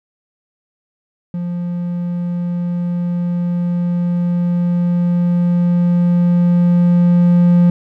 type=tone with level ramp; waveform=triangle; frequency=174.9 Hz; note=F3; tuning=3 cents sharp; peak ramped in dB=-17 to -5 dBFS; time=1.34-7.7 s; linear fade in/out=2 ms; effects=none